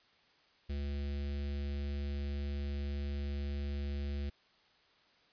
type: tone with notch filter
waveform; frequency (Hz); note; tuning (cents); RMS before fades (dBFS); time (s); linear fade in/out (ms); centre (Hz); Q
square; 71.1; C#2; +45; -37; 0.69-4.3; 10; 1000; 0.57
effects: white hiss -67 dBFS RMS until 5.32 s + resampled to 11025 Hz